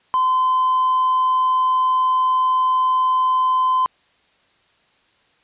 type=tone with hard clipping; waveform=triangle; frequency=1027 Hz; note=C6; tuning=33 cents flat; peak=-14 dBFS; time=0.14-3.86 s; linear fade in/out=0 ms; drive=2 dB; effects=white hiss -59 dBFS RMS until 5.43 s + resampled to 8000 Hz